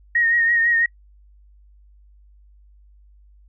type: tone with vibrato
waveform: sine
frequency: 1864.7 Hz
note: A#6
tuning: in tune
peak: -15 dBFS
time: 0.15-0.86 s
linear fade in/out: 5 ms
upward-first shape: triangle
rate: 6 Hz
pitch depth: 43 cents each way
effects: noise-tail reverb RT60 0.1 s tail -25 dB re dry + added 50 Hz sine -48 dBFS peak until 3.48 s